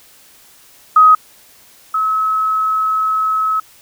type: tone pair in turn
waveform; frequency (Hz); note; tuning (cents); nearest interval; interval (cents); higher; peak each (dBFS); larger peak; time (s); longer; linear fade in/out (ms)
sine; 1260 / 1288; D#6 / E6; +21 / -41; unison; 38; second; -4 / -13; first; 0.96-1.15 / 1.94-3.6; second; 5
effects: white hiss -46 dBFS RMS until 3.81 s